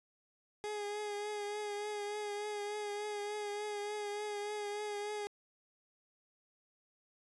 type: tone with vibrato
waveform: 30% pulse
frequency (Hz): 415.3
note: G#4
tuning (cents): 0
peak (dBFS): -35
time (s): 0.64-5.27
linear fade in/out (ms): 0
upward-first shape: triangle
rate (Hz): 3.4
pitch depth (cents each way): 33
effects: resampled to 24000 Hz